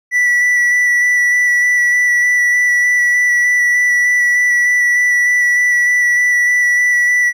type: tone with vibrato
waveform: triangle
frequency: 1960 Hz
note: B6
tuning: 14 cents flat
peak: -8 dBFS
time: 0.11-7.33 s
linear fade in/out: 50 ms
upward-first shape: square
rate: 3.3 Hz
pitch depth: 9 cents each way
effects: none